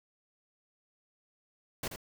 pink noise with echo, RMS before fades -35 dBFS, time 1.83-1.88 s, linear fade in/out 5 ms, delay 81 ms, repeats 1, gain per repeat -8 dB, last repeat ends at 1.961 s, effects none

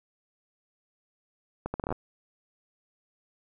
accelerating click train, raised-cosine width 1 ms, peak -17 dBFS, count 9, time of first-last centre 1.66-1.925 s, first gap 80 ms, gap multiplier 0.72, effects none

